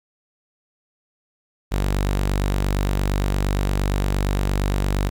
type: tone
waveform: sawtooth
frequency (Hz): 48.66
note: G1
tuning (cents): -12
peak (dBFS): -15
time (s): 1.71-5.1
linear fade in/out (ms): 20
effects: 9-bit